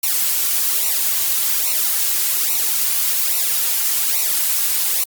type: noise with flanger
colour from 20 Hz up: blue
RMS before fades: -18 dBFS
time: 0.03-5.04 s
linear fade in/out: 5 ms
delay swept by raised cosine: 0.6 to 4 ms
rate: 1.2 Hz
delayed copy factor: -0.85
effects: Opus 48 kbps